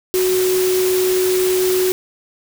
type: tone in noise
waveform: sine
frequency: 370 Hz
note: F#4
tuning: in tune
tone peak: -14 dBFS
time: 0.14-1.92 s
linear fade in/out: 0 ms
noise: white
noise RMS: -24 dBFS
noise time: 0.14-1.92 s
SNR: +7 dB
effects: none